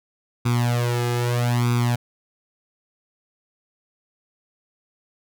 sawtooth tone with flanger, 120.6 Hz, B2, 41 cents flat, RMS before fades -21 dBFS, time 0.45-1.96 s, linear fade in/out 10 ms, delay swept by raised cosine 0.82 to 2.42 ms, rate 0.79 Hz, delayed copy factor +0.95, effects none

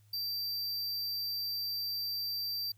square tone, 4684 Hz, D8, 5 cents flat, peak -34 dBFS, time 0.13-2.72 s, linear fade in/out 5 ms, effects added 104 Hz sine -60 dBFS peak until 2.77 s + white hiss -72 dBFS RMS until 2.77 s

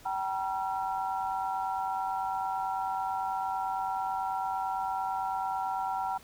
sine tone cluster, 768 / 857 / 957 / 1360 Hz, G5 / A5 / A#5 / F6, -36 / -46 / +45 / -46 cents, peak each -32 / -40 / -34 / -39 dBFS, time 0.05-6.18 s, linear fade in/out 10 ms, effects pink hiss -55 dBFS RMS until 6.23 s

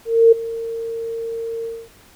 sine tone with ADSR envelope, 457.6 Hz, A#4, 32 cents flat, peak -5 dBFS, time 0.05-1.89 s, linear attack 270 ms, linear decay 10 ms, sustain -18 dB, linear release 240 ms, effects pink hiss -49 dBFS RMS until 2.15 s

